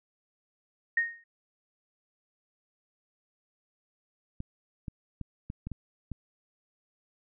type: tone with exponential decay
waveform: sine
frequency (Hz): 1856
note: A#6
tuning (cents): -8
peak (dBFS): -20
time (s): 0.97-1.24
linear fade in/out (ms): 5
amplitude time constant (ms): 57
type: clicks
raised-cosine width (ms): 5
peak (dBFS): -24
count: 7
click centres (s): 4.404 / 4.882 / 5.213 / 5.501 / 5.67 / 5.717 / 6.117
effects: none